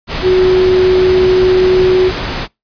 sine tone in noise, 370 Hz, F#4, in tune, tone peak -6 dBFS, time 0.22-2.12 s, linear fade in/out 50 ms, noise pink, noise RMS -19 dBFS, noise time 0.07-2.48 s, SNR +10 dB, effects noise-tail reverb RT60 0.2 s tail -25 dB re dry + resampled to 11025 Hz

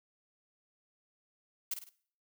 blue noise with echo, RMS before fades -34 dBFS, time 1.71-1.74 s, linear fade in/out 5 ms, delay 51 ms, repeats 3, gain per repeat -7 dB, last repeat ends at 1.893 s, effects noise-tail reverb RT60 0.5 s tail -19 dB re dry

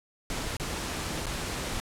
pink noise with dropouts, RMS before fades -33 dBFS, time 0.3-1.8 s, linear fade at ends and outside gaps 0 ms, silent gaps 0.568-0.598 / 1.258-1.267 s, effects low-pass 10000 Hz 12 dB/octave

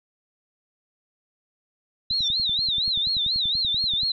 sine tone with vibrato, 3891 Hz, B7, 27 cents flat, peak -21 dBFS, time 2.1-4.12 s, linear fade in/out 5 ms, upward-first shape sine, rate 4.2 Hz, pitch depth 170 cents each way
click train, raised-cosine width 5 ms, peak -27 dBFS, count 21, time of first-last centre 2.11-4.033 s, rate 10.4 Hz
sine tone with exponential growth, 5588 Hz, F8, in tune, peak -27 dBFS, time 2.14-2.28 s, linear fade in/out 5 ms, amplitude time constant 29 ms
effects none

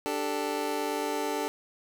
25% pulse chord, D suspended fourth, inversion none, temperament just, 293.7 / 391.6 / 440.5 Hz, D4 / G4 / A4, 0 / -2 / +2 cents, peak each -30 / -31 / -29 dBFS, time 0.06-1.48 s, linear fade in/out 0 ms, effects none

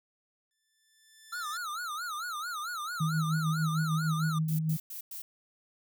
10% pulse tone with exponential growth, 1760 Hz, A6, in tune, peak -32 dBFS, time 0.51-1.57 s, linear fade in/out 1 ms, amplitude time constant 230 ms
square tone with vibrato, 1318.5 Hz, E6, in tune, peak -35 dBFS, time 1.32-4.39 s, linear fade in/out 10 ms, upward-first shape sine, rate 4.5 Hz, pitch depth 180 cents each way
sine tone with tremolo, 158.3 Hz, D#3, 30 cents sharp, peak -25 dBFS, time 3-4.77 s, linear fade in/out 10 ms, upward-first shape sine, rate 6.6 Hz, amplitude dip 40%
violet noise bursts, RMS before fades -41 dBFS, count 4, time 4.48-5.22 s, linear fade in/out 5 ms, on 110 ms, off 100 ms
effects none

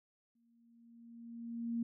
sine tone with exponential growth, 233.1 Hz, A#3, in tune, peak -32 dBFS, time 0.35-1.83 s, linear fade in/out 5 ms, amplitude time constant 320 ms, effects none

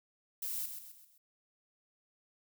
violet noise with echo, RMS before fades -38 dBFS, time 0.42-0.66 s, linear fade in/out 5 ms, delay 130 ms, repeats 4, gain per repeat -7 dB, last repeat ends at 1.18 s, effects none

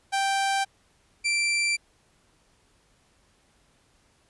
sawtooth tone pair in turn, 784 / 2349 Hz, G5 / D7, 0 / 0 cents, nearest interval octave + perfect fifth, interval 1900 cents, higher second, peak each -19 dBFS, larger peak neither, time 0.12-0.65 / 1.24-1.77 s, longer neither, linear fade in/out 20 ms, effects pink hiss -64 dBFS RMS until 4.29 s + resampled to 24000 Hz

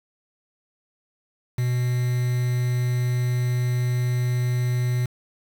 triangle tone with quantisation, 123.47 Hz, B2, in tune, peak -18 dBFS, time 1.58-5.06 s, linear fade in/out 5 ms, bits 6, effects none

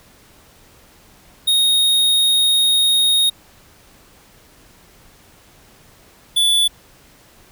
square tone pair in turn, 3729 / 3462 Hz, A#7 / A7, 0 / -29 cents, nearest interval minor second, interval 129 cents, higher first, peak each -13 dBFS, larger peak neither, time 1.47-3.3 / 6.36-6.68 s, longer first, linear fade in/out 10 ms, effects pink hiss -49 dBFS RMS until 7.51 s

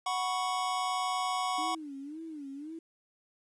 square chord, F# suspended fourth, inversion none, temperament equal, 740 / 987.8 / 1108.7 Hz, F#5 / B5 / C#6, 0 / 0 / 0 cents, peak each -34 / -38 / -34 dBFS, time 0.06-1.75 s, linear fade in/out 5 ms
sine tone with vibrato, 298.5 Hz, D4, 28 cents sharp, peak -39 dBFS, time 1.58-2.79 s, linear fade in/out 5 ms, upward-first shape sine, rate 1.9 Hz, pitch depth 160 cents each way
effects resampled to 22050 Hz + 11-bit

